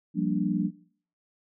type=chord; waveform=sine; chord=G minor seventh; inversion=third; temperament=equal; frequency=174.61 / 196 / 233.1 / 293.7 Hz; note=F3 / G3 / Bb3 / D4; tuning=0 / 0 / 0 / 0 cents; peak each=-29 / -29 / -31 / -29 dBFS; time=0.14-0.71 s; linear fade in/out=50 ms; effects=noise-tail reverb RT60 0.5 s tail -18 dB re dry